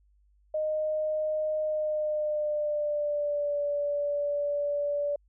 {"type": "tone with pitch glide", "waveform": "sine", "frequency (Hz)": [617, 579], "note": ["D#5", "D5"], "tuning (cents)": [-15, -25], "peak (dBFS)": -26, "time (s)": [0.54, 5.16], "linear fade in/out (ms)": 5, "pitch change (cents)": -110, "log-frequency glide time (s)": [1.62, 3.59], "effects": ["added 50 Hz sine -61 dBFS peak until 5.28 s"]}